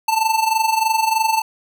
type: tone with amplitude modulation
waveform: square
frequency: 886 Hz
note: A5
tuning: 12 cents sharp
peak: -13 dBFS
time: 0.08-1.42 s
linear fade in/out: 5 ms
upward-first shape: sine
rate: 23.2 Hz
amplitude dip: 70%
effects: none